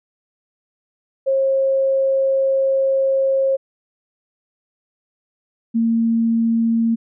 sine tone pair in turn, 538 / 228.7 Hz, C5 / A#3, +48 / -33 cents, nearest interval octave + minor third, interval 1481 cents, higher first, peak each -14 dBFS, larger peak neither, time 1.26-3.57 / 5.74-6.96 s, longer first, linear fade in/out 20 ms, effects none

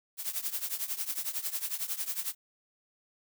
blue noise with tremolo, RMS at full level -31 dBFS, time 0.17-2.35 s, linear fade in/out 50 ms, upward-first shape triangle, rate 11 Hz, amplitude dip 90%, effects none

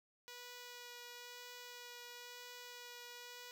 5% pulse tone with vibrato, 487 Hz, B4, 24 cents flat, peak -39 dBFS, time 0.28-3.51 s, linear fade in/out 0 ms, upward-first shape sine, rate 1 Hz, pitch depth 10 cents each way, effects none

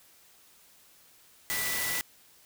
sine tone in noise, 1975.5 Hz, B6, in tune, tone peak -34 dBFS, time 1.5-2.01 s, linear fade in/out 0 ms, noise white, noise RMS -32 dBFS, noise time 1.5-2.01 s, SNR -5 dB, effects white hiss -59 dBFS RMS until 2.45 s

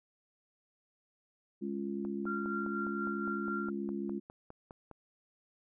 sine chord, Db major, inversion second, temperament just, 207.9 / 277.2 / 346.5 Hz, Ab3 / Db4 / F4, +2 / 0 / -14 cents, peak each -37 / -41 / -39 dBFS, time 1.61-4.2 s, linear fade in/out 20 ms
click train, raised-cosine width 1 ms, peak -34 dBFS, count 15, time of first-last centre 2.05-4.913 s, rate 4.89 Hz
sine tone with tremolo, 1381 Hz, F6, 20 cents flat, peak -35 dBFS, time 2.26-3.7 s, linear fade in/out 10 ms, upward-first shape sine, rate 4.1 Hz, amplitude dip 45%
effects none

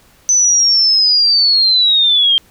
sine linear sweep, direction down, 6090 to 3155 Hz, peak -8 dBFS, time 0.29-2.38 s, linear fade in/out 0 ms, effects pink hiss -49 dBFS RMS until 2.5 s

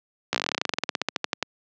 slowing click train, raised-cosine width 0.2 ms, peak -5 dBFS, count 26, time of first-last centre 0.33-1.427 s, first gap 15 ms, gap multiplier 1.08, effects high-pass 200 Hz 12 dB/octave + low-pass 6000 Hz 12 dB/octave

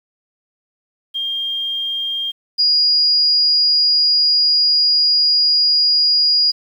sine tone pair in turn, 3208 / 4874 Hz, G7 / D#8, +39 / -37 cents, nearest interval perfect fifth, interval 724 cents, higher second, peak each -19 / -11 dBFS, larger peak second, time 1.14-2.32 / 2.58-6.52 s, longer second, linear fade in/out 20 ms, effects 8-bit

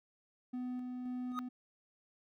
triangle tone with tremolo, 250 Hz, B3, 21 cents sharp, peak -35 dBFS, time 0.53-1.49 s, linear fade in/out 10 ms, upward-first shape square, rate 1.9 Hz, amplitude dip 25%
triangle tone with exponential growth, 1244.5 Hz, D#6, in tune, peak -30 dBFS, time 1.27-1.39 s, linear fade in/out 0 ms, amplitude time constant 24 ms
effects none

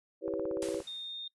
sine chord, C# half-diminished seventh, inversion first, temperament equal, 329.6 / 392 / 493.9 / 554.4 Hz, E4 / G4 / B4 / C#5, 0 / 0 / 0 / 0 cents, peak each -37 dBFS, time 0.21-0.83 s, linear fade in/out 50 ms
click train, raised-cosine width 1 ms, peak -30 dBFS, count 10, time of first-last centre 0.28-0.803 s, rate 17.2 Hz
white noise with exponential decay, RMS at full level -40 dBFS, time 0.62-1.27 s, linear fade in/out 1 ms, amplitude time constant 140 ms
sine tone, 3661 Hz, A#7, 32 cents flat, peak -38 dBFS, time 0.87-1.28 s, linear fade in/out 5 ms
effects noise-tail reverb RT60 0.1 s tail -18 dB re dry + resampled to 24000 Hz

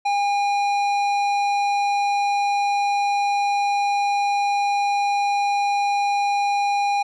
sine tone with tanh clipping, 810 Hz, G#5, 43 cents flat, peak -20 dBFS, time 0.05-7.03 s, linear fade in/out 10 ms, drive 13 dB, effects none

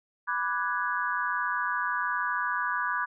sine chord, G# half-diminished seventh, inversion first, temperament equal, 987.8 / 1174.7 / 1480 / 1661.2 Hz, B5 / D6 / F#6 / G#6, 0 / 0 / 0 / 0 cents, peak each -32 dBFS, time 0.27-3.06 s, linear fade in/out 20 ms, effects none

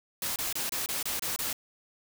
white noise bursts, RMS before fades -32 dBFS, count 8, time 0.22-1.529 s, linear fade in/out 2 ms, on 140 ms, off 27 ms, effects none

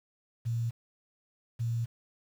sine tone pair in turn, 116.54 / 116.54 Hz, A#2 / A#2, 0 / 0 cents, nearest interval unison, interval 0 cents, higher neither, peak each -28 dBFS, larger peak neither, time 0.45-0.71 / 1.59-1.86 s, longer second, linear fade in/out 20 ms, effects 9-bit

